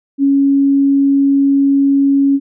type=tone; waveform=sine; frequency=277.2 Hz; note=C#4; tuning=in tune; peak=-8 dBFS; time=0.18-2.4 s; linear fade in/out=50 ms; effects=none